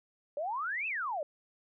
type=exponential two-way sweep; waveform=sine; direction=up then down; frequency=556 to 2700 to 556 Hz; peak=-32 dBFS; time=0.37-1.23 s; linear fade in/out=2 ms; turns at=0.87 s; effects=none